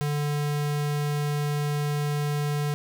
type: tone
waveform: square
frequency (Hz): 146.83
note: D3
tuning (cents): 0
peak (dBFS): -25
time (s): 0.01-2.74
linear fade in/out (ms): 0
effects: 10-bit